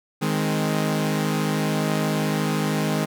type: chord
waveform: sawtooth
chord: Ab major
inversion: second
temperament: equal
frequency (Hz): 155.56 / 207.7 / 261.6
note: Eb3 / Ab3 / C4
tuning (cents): 0 / 0 / 0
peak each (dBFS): -20 / -21 / -25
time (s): 0.21-3.06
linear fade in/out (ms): 20
effects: none